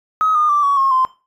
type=tone with pitch steps; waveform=triangle; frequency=1270 / 1219.7 / 1171.3 / 1124.9 / 1080.3 / 1037.5 Hz; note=D#6 / D#6 / D6 / C#6 / C#6 / C6; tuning=+35 / -35 / -5 / +25 / -45 / -15 cents; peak=-8 dBFS; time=0.21-1.05 s; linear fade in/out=0 ms; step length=140 ms; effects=noise-tail reverb RT60 0.3 s tail -20 dB re dry + tanh soft clip ceiling -10 dBFS